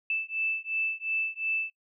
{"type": "beating tone pair", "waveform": "sine", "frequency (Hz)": [2637, 2639.8], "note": ["E7", "E7"], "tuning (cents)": [0, 2], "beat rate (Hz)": 2.8, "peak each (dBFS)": -31, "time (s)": [0.1, 1.7], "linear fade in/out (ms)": 2, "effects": ["noise-tail reverb RT60 0.1 s tail -23 dB re dry"]}